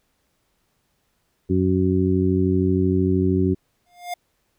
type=harmonic tone; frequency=93 Hz; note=F#2; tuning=9 cents sharp; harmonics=1 / 2 / 3 / 4; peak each=-22 / -22 / -22 / -22 dBFS; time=1.49-3.55 s; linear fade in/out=20 ms
type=tone with exponential growth; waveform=square; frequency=707 Hz; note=F5; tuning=21 cents sharp; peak=-24 dBFS; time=3.86-4.14 s; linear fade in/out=5 ms; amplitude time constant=59 ms
effects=pink hiss -69 dBFS RMS until 4.58 s